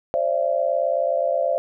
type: tone cluster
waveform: sine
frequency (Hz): 529 / 588 / 676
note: C5 / D5 / E5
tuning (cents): +19 / +2 / +43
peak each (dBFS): -23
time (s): 0.14-1.58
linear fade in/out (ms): 0
effects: none